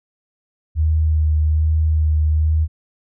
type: tone with vibrato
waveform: sine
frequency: 77.78 Hz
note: D#2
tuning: in tune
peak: -13 dBFS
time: 0.75-2.68 s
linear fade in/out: 50 ms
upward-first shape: sine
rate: 1.2 Hz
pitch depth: 19 cents each way
effects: none